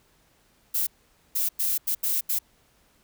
violet noise bursts at uneven times, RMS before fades -25 dBFS, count 6, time 0.74-0.87 / 1.35-1.49 / 1.59-1.78 / 1.87-1.95 / 2.03-2.21 / 2.29-2.39 s, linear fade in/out 10 ms, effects pink hiss -63 dBFS RMS until 3.03 s

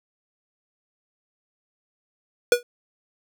square tone with exponential decay, 484.4 Hz, B4, 34 cents flat, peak -10 dBFS, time 2.52-2.63 s, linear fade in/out 2 ms, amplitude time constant 22 ms, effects none

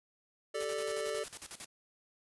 square chord, G suspended second, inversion none, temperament just, 392 / 441 / 588 Hz, G4 / A4 / D5, 0 / +4 / +2 cents, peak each -42 / -38 / -39 dBFS, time 0.54-1.24 s, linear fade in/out 10 ms
white noise with tremolo, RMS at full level -44 dBFS, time 0.6-1.66 s, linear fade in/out 5 ms, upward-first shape square, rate 11 Hz, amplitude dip 80%
effects resampled to 24000 Hz

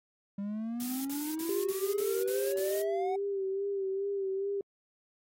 triangle exponential sweep, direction up, 197 to 753 Hz, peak -31 dBFS, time 0.38-3.16 s, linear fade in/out 5 ms
blue noise bursts, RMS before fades -40 dBFS, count 7, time 0.8-2.82 s, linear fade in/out 2 ms, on 250 ms, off 45 ms
sine tone with vibrato, 392.2 Hz, G4, 1 cent sharp, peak -30 dBFS, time 1.49-4.61 s, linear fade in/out 2 ms, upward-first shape sine, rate 2.4 Hz, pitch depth 42 cents each way
effects AAC 48 kbps

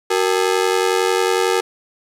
sawtooth ring-modulated tone, 420.2 Hz, G#4, 20 cents sharp, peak -8 dBFS, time 0.1-1.61 s, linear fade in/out 10 ms, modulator 45.5 Hz, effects low-pass 11000 Hz 12 dB/octave + 8-bit

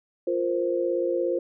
sine chord, F suspended fourth, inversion none, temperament equal, 349.2 / 466.2 / 523.3 Hz, F4 / Bb4 / C5, 0 / 0 / 0 cents, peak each -26 / -30 / -26 dBFS, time 0.27-1.39 s, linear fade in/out 5 ms, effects none

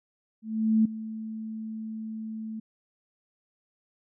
sine tone with ADSR envelope, 220 Hz, A3, in tune, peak -17 dBFS, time 0.42-2.6 s, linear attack 430 ms, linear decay 7 ms, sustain -16 dB, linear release 8 ms, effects none

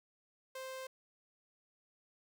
sawtooth tone, 523.3 Hz, C5, in tune, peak -39 dBFS, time 0.55-0.87 s, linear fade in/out 5 ms, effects none

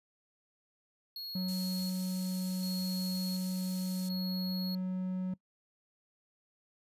square tone with tremolo, 4318 Hz, C#8, 46 cents flat, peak -40 dBFS, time 1.16-4.75 s, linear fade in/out 2 ms, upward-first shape square, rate 0.68 Hz, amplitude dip 60%
triangle tone, 185 Hz, F#3, in tune, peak -30 dBFS, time 1.35-5.34 s, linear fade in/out 5 ms
pink high-pass noise, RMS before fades -47 dBFS, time 1.48-4.09 s, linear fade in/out 5 ms, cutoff 6300 Hz, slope 12 dB/octave
effects noise-tail reverb RT60 0.1 s tail -22 dB re dry + resampled to 32000 Hz

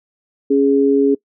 sine tone pair together, 277.2 / 415.3 Hz, C#4 / G#4, 0 / 0 cents, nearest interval perfect fifth, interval 700 cents, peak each -13 dBFS, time 0.5-1.15 s, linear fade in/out 10 ms, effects noise-tail reverb RT60 0.1 s tail -22 dB re dry

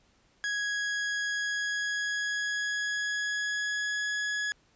40% pulse tone with pitch glide, 1661.2 to 1681.5 Hz, G#6 to G#6, 0 to +21 cents, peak -28 dBFS, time 0.44-4.52 s, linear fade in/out 0 ms, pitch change +21 cents, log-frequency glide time 1.26-4.06 s, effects pink hiss -66 dBFS RMS until 4.75 s + resampled to 16000 Hz

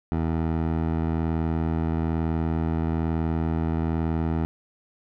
15% pulse tone with low-pass filter, 81.1 Hz, E2, 28 cents flat, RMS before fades -25 dBFS, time 0.12-4.45 s, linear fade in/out 0 ms, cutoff 1300 Hz, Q 0.53, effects none

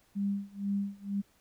sine tone with tremolo, 200 Hz, G3, 35 cents sharp, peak -27 dBFS, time 0.15-1.22 s, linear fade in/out 20 ms, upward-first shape sine, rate 2.1 Hz, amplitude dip 95%, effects pink hiss -67 dBFS RMS until 1.4 s

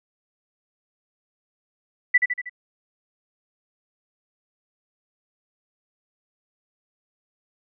sine tone with echo, 1975.5 Hz, B6, in tune, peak -11 dBFS, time 2.14-2.18 s, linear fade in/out 10 ms, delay 79 ms, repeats 4, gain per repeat -5 dB, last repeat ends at 2.496 s, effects none

